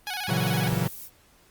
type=tone with vibrato; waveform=10% pulse; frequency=784 Hz; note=G5; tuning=in tune; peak=-21 dBFS; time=0.07-0.68 s; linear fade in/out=0 ms; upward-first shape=square; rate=15 Hz; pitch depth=100 cents each way
type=chord; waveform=45% pulse; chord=F# dominant seventh; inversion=first; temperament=equal; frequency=116.54 / 138.59 / 164.81 / 185 Hz; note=A#2 / C#3 / E3 / F#3; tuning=0 / 0 / 0 / 0 cents; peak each=-29 dBFS; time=0.28-0.88 s; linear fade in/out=10 ms
type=noise; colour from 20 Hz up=violet; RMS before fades=-40 dBFS; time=0.37-1.1 s; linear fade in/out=50 ms
effects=pink hiss -59 dBFS RMS until 1.5 s + Opus 32 kbps